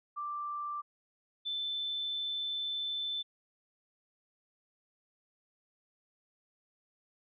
sine tone pair in turn, 1177 / 3527 Hz, D6 / A7, +3 / +3 cents, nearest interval octave + perfect fifth, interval 1900 cents, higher second, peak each -35 / -33 dBFS, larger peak second, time 0.16-0.82 / 1.45-3.23 s, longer second, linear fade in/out 20 ms, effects none

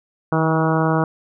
harmonic tone with a mistuned harmonic, 160.2 Hz, E3, 49 cents flat, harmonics 1 / 2 / 3 / 4 / 5 / 6 / 7 / 8 / 9, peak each -19 / -22 / -24 / -25 / -26 / -27 / -27 / -28 / -29 dBFS, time 0.32-1.04 s, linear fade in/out 2 ms, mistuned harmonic 1, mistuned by -20 cents, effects none

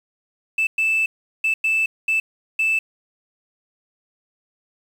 sine tone bursts at uneven times, 2637 Hz, E7, in tune, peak -15 dBFS, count 6, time 0.58-0.67 / 0.78-1.06 / 1.44-1.54 / 1.64-1.86 / 2.08-2.2 / 2.59-2.79 s, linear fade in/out 5 ms, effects tanh soft clip ceiling -13 dBFS + 7-bit

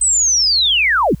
sine linear sweep, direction down, 8250 to 103 Hz, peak -11 dBFS, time 0.01-1.15 s, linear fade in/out 5 ms, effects added 60 Hz sine -35 dBFS peak until 1.2 s + white hiss -52 dBFS RMS until 1.2 s

